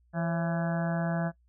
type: harmonic tone with a mistuned harmonic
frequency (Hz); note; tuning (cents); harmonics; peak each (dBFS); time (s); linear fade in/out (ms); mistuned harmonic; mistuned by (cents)
167.8; E3; +31; 1 / 2 / 3 / 4 / 5 / 6 / 7 / 8 / 9 / 10; -28 / -42 / -41 / -34 / -42 / -47 / -47 / -47 / -42 / -42; 0.13-1.32; 50; 3; +120
effects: noise-tail reverb RT60 0.1 s tail -20 dB re dry + added 60 Hz sine -62 dBFS peak until 1.48 s